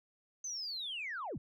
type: linear sweep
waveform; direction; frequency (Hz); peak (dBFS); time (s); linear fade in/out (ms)
sine; down; 6280 to 69.3; -37; 0.44-1.38; 5
effects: tanh soft clip ceiling -33 dBFS